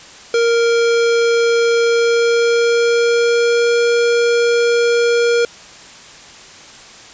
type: tone with pitch glide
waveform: square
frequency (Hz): 466.2 to 471.9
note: A#4 to A#4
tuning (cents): 0 to +21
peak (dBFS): -12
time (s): 0.34-5.45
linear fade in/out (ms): 2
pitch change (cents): +21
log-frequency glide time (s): 1.83-3.81
effects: white hiss -38 dBFS RMS until 7.13 s + resampled to 16000 Hz